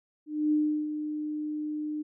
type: tone with ADSR envelope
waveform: sine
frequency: 302.5 Hz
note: D#4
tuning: 49 cents flat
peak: -21 dBFS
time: 0.26-2.03 s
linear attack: 260 ms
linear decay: 350 ms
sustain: -9 dB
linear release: 18 ms
effects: none